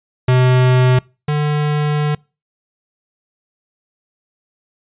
square tone pair in turn, 127.2 / 149.06 Hz, C3 / D3, -48 / +26 cents, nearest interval minor third, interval 274 cents, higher second, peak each -10 / -15 dBFS, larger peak first, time 0.28-0.99 / 1.28-2.15 s, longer second, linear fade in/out 5 ms, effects noise-tail reverb RT60 0.3 s tail -25 dB re dry + resampled to 8000 Hz

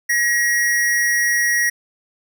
square tone with amplitude modulation, 1900 Hz, A#6, 33 cents sharp, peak -14 dBFS, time 0.09-1.7 s, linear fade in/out 10 ms, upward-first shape sine, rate 223 Hz, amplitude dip 40%, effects none

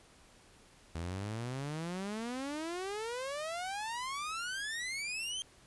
sawtooth exponential sweep, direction up, 80.2 to 3185 Hz, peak -33 dBFS, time 0.95-5.42 s, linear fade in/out 0 ms, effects pink hiss -61 dBFS RMS until 5.66 s + resampled to 24000 Hz

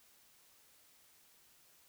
silence, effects white hiss -66 dBFS RMS until 1.88 s

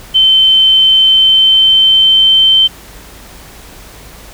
sine tone with pitch glide, 3084 to 3102 Hz, G7 to G7, -29 to -19 cents, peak -4 dBFS, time 0.14-2.68 s, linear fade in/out 20 ms, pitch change +10 cents, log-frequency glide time 0.97-2.56 s, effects added 50 Hz sine -38 dBFS peak until 4.33 s + pink hiss -35 dBFS RMS until 4.33 s

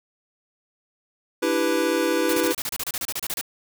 square chord, E minor seventh, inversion third, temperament equal, 293.7 / 329.6 / 392 / 493.9 Hz, D4 / E4 / G4 / B4, 0 / 0 / 0 / 0 cents, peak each -29 / -25 / -28 / -25 dBFS, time 1.42-2.53 s, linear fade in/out 10 ms
white noise bursts, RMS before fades -28 dBFS, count 16, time 2.29-3.412 s, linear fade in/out 2 ms, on 42 ms, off 30 ms
effects none

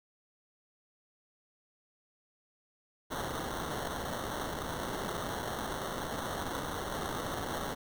white noise with sample-and-hold, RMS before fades -37 dBFS, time 3.1-7.75 s, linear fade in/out 20 ms, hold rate 2450 Hz, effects none

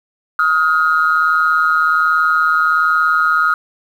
sine tone pair together, 1261 / 1422.3 Hz, D#6 / F6, +23 / +31 cents, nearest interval major second, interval 208 cents, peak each -13 dBFS, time 0.39-3.54 s, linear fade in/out 2 ms, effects tanh soft clip ceiling -4 dBFS + 7-bit

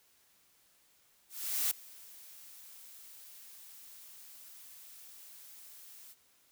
blue noise with ADSR envelope, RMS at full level -30 dBFS, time 1.29-6.15 s, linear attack 420 ms, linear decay 5 ms, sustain -23 dB, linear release 37 ms, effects white hiss -68 dBFS RMS until 6.51 s

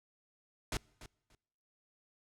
pink noise with echo, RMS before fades -35 dBFS, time 0.72-0.77 s, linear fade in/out 2 ms, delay 290 ms, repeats 2, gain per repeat -15 dB, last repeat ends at 1.35 s, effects noise-tail reverb RT60 1.0 s tail -26 dB re dry + low-pass 9000 Hz 12 dB/octave

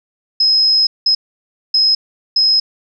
sine tone bursts at uneven times, 5120 Hz, D#8, 49 cents sharp, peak -9 dBFS, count 4, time 0.4-0.87 / 1.06-1.15 / 1.74-1.95 / 2.36-2.6 s, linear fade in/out 5 ms, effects none

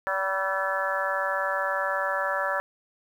harmonic tone with a mistuned harmonic, 191.7 Hz, G3, 38 cents flat, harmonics 3 / 4 / 5 / 6 / 7 / 8 / 9, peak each -30 / -36 / -32 / -37 / -31 / -36 / -30 dBFS, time 0.07-2.6 s, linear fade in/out 0 ms, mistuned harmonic 5, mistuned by +33 cents, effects 9-bit

